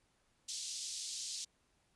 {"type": "band-pass noise", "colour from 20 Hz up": "white", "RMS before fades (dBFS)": -43, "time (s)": [0.48, 1.45], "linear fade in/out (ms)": 10, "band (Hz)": [3800, 7400], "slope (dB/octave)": 24, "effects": ["pink hiss -75 dBFS RMS until 1.95 s", "resampled to 24000 Hz"]}